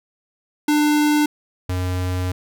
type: tone pair in turn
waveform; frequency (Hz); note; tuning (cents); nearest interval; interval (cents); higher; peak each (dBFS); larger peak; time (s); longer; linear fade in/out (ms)
square; 298.3 / 91.13; D4 / F#2; +27 / -26; octave + major sixth; 2053; first; -15 / -21; first; 0.68-1.26 / 1.69-2.32; second; 5
effects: none